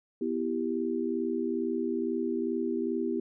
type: chord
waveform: sine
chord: E minor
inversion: second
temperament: equal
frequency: 246.9 / 329.6 / 392 Hz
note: B3 / E4 / G4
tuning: 0 / 0 / 0 cents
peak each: -32 dBFS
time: 0.21-3.2 s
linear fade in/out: 5 ms
effects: none